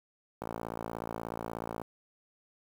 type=click train; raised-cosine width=1 ms; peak=-22 dBFS; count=80; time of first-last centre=0.42-1.816 s; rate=56.6 Hz; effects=high-pass 80 Hz 12 dB/octave + 8-bit